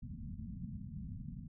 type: low-pass noise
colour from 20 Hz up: white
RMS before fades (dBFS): -45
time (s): 0.02-1.48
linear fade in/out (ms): 10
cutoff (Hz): 240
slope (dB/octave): 96
effects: none